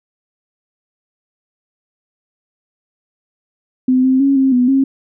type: tone with pitch steps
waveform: sine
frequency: 256.2 / 261 / 275.6 / 266.7 / 248 / 270.1 Hz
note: C4 / C4 / C#4 / C4 / B3 / C#4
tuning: -36 / -4 / -10 / +33 / +7 / -45 cents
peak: -9 dBFS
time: 3.88-4.84 s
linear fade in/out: 5 ms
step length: 160 ms
effects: none